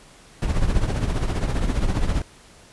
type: noise with tremolo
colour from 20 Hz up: brown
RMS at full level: -18 dBFS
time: 0.42-2.22 s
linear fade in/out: 2 ms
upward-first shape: triangle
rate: 15 Hz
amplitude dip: 70%
effects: pink hiss -49 dBFS RMS until 2.72 s + resampled to 24000 Hz